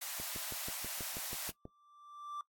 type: high-pass noise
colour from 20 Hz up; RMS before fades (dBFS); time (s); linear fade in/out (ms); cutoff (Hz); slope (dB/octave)
white; -41; 0.01-1.51; 10; 550; 96
type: click train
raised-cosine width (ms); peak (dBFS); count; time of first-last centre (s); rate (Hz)
2; -32; 10; 0.2-1.654; 6.19
type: tone with exponential growth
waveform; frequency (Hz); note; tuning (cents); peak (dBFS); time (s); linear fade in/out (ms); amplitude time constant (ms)
triangle; 1174; D6; -1; -36; 1.53-2.41; 2; 190
effects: noise-tail reverb RT60 0.1 s tail -17 dB re dry + AAC 64 kbps